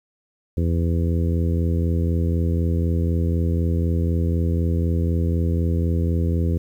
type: harmonic tone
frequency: 84 Hz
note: E2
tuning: 33 cents sharp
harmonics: 1 / 2 / 3 / 4 / 5 / 6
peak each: -19 / -25 / -29 / -31 / -33 / -35 dBFS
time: 0.57-6.58 s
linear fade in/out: 5 ms
effects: 9-bit